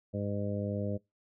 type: harmonic tone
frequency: 101.8 Hz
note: G#2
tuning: 34 cents flat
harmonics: 1 / 2 / 3 / 4 / 5 / 6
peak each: -35 / -36 / -42 / -44 / -39 / -41 dBFS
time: 0.13-0.98 s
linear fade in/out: 20 ms
effects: noise-tail reverb RT60 0.2 s tail -23 dB re dry